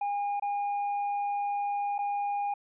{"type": "tone with dropouts", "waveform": "triangle", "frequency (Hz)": 813, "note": "G#5", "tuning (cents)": -37, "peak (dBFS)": -26, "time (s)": [0.01, 2.54], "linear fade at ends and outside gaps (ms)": 5, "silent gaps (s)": [[0.398, 0.422], [1.982, 1.988]], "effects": ["resampled to 8000 Hz"]}